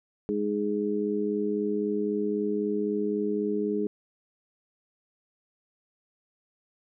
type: harmonic tone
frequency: 103.83 Hz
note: G#2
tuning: in tune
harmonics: 2 / 3 / 4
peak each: -30 / -31 / -28 dBFS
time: 0.29-3.87 s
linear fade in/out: 0 ms
effects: none